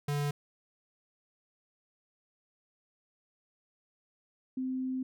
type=tone pair in turn; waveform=square / sine; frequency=144.9 / 258.9 Hz; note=D3 / C4; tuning=-23 / -18 cents; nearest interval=minor seventh; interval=1005 cents; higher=second; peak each=-30 / -31 dBFS; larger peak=first; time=0.08-0.31 / 4.57-5.03 s; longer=second; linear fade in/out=5 ms; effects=none